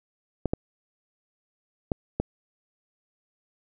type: clicks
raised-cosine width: 2 ms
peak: -11 dBFS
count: 4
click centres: 0.457 / 0.535 / 1.918 / 2.2 s
effects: none